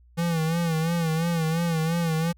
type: tone with vibrato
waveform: square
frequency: 164.81 Hz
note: E3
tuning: in tune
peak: -23 dBFS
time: 0.17-2.33 s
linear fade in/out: 20 ms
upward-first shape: sine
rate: 2.9 Hz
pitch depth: 70 cents each way
effects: added 60 Hz sine -52 dBFS peak until 2.37 s